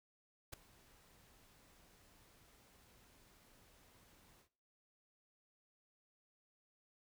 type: noise with ADSR envelope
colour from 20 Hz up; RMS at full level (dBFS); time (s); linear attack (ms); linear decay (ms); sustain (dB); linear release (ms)
pink; -44; 0.52-4.49; 16; 3; -23; 95
effects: noise-tail reverb RT60 0.5 s tail -18 dB re dry